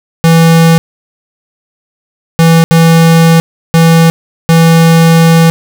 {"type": "tone bursts at uneven times", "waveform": "square", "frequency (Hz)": 164.81, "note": "E3", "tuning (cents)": 0, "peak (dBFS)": -3, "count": 5, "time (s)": [[0.24, 0.78], [2.39, 2.64], [2.71, 3.4], [3.74, 4.1], [4.49, 5.5]], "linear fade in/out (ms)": 0, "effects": []}